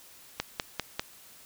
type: click train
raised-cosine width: 0.2 ms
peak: -11 dBFS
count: 4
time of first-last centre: 0.4-0.995 s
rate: 5.04 Hz
effects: white hiss -53 dBFS RMS until 1.45 s